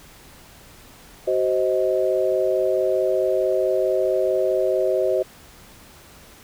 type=chord; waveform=sine; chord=C diminished; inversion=second; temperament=just; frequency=376.7 / 523.3 / 627.9 Hz; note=Gb4 / C5 / Eb5; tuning=+31 / 0 / +16 cents; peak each=-22 dBFS; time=1.27-5.23 s; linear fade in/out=10 ms; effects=pink hiss -47 dBFS RMS until 6.43 s